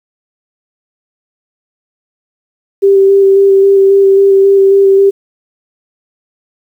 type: tone with vibrato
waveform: sine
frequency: 392 Hz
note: G4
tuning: in tune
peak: -3 dBFS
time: 2.82-5.11 s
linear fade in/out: 20 ms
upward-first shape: square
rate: 3.7 Hz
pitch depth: 12 cents each way
effects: 7-bit

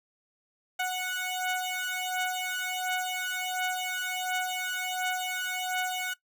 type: beating tone pair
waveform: 15% pulse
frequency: 736 / 737.4 Hz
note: F#5 / F#5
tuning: -9 / -6 cents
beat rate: 1.4 Hz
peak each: -26 dBFS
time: 0.79-6.14 s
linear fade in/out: 10 ms
effects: noise-tail reverb RT60 0.1 s tail -17 dB re dry

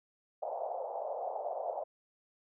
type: band-pass noise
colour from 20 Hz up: pink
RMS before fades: -38 dBFS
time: 0.42-1.84 s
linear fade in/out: 10 ms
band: 540 to 810 Hz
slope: 48 dB/octave
effects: none

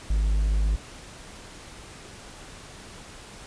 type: tone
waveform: triangle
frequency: 52 Hz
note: G#1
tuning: 3 cents sharp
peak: -18 dBFS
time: 0.1-0.76 s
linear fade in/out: 5 ms
effects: pink hiss -44 dBFS RMS until 3.46 s + resampled to 22050 Hz

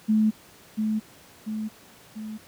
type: tone with echo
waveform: sine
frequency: 216.3 Hz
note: A3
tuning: 29 cents flat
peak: -17 dBFS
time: 0.08-0.31 s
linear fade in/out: 20 ms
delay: 690 ms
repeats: 3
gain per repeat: -5 dB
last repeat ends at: 2.38 s
effects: pink hiss -51 dBFS RMS until 2.47 s + high-pass 100 Hz 12 dB/octave

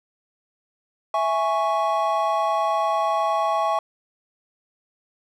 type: chord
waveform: triangle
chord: C# minor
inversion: first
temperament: equal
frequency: 659.3 / 830.6 / 1108.7 Hz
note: E5 / G#5 / C#6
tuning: 0 / 0 / 0 cents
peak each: -22 / -22 / -22 dBFS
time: 1.14-3.79 s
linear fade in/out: 2 ms
effects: none

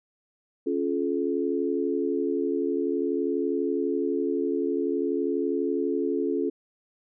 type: chord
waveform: sine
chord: Db augmented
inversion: none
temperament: equal with one note detuned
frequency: 277.2 / 349.2 / 429.7 Hz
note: Db4 / F4 / A4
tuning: 0 / 0 / -41 cents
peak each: -28 dBFS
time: 0.66-6.5 s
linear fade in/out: 10 ms
effects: none

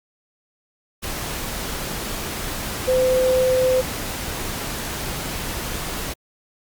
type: tone in noise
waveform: sine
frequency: 513 Hz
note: C5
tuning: 34 cents flat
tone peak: -15 dBFS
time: 2.87-3.82 s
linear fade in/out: 20 ms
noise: pink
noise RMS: -28 dBFS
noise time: 1.02-6.14 s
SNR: +10 dB
effects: Opus 48 kbps

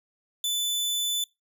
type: tone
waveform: sawtooth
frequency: 3500 Hz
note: A7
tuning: 10 cents flat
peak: -22 dBFS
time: 0.44-1.24 s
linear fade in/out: 2 ms
effects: noise-tail reverb RT60 0.2 s tail -22 dB re dry

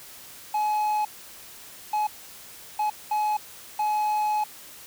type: tone bursts at uneven times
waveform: triangle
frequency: 847 Hz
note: G#5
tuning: 34 cents sharp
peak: -20 dBFS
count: 5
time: 0.54-1.05 / 1.93-2.07 / 2.79-2.9 / 3.11-3.37 / 3.79-4.44 s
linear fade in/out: 5 ms
effects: white hiss -45 dBFS RMS until 4.86 s

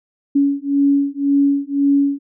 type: beating tone pair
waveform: sine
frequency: 280 / 281.9 Hz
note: C#4 / C#4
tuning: +18 / +29 cents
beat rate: 1.9 Hz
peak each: -16 / -16 dBFS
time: 0.35-2.19 s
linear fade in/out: 10 ms
effects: none

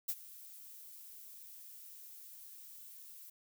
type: noise with ADSR envelope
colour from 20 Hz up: violet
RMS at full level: -34 dBFS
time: 0.08-3.3 s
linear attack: 13 ms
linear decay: 49 ms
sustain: -19 dB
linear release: 6 ms
effects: none

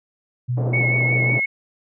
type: tone with pitch glide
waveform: sine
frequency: 123.47 to 124.62 Hz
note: B2 to B2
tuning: 0 to +16 cents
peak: -19 dBFS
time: 0.48-1.39 s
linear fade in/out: 20 ms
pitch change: +16 cents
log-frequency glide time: 0.97-1.07 s
type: band-pass noise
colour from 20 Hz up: white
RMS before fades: -29 dBFS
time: 0.57-1.4 s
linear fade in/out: 5 ms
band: 130 to 640 Hz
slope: 24 dB/octave
type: tone with vibrato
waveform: sine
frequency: 2200 Hz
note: C#7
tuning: 14 cents flat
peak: -18 dBFS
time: 0.73-1.46 s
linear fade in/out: 10 ms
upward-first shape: triangle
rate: 5.5 Hz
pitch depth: 28 cents each way
effects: none

